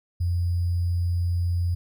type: tone with sample-and-hold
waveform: sine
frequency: 87.31 Hz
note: F2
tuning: in tune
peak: -21 dBFS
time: 0.2-1.75 s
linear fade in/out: 10 ms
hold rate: 4900 Hz
effects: none